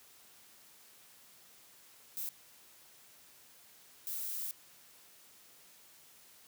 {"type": "noise bursts at uneven times", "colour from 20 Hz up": "violet", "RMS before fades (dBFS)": -39, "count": 2, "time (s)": [[2.17, 2.29], [4.07, 4.51]], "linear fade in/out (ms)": 0, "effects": ["white hiss -60 dBFS RMS until 6.47 s", "high-pass 80 Hz 12 dB/octave"]}